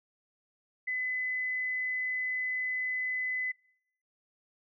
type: tone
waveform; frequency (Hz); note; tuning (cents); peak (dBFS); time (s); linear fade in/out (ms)
sine; 2014; B6; +33; -30; 0.87-3.52; 10
effects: noise-tail reverb RT60 0.7 s tail -24 dB re dry